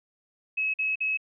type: tone bursts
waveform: sine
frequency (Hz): 2571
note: E7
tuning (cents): -44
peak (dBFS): -24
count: 3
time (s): 0.57-1.174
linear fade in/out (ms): 10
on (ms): 170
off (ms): 47
effects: none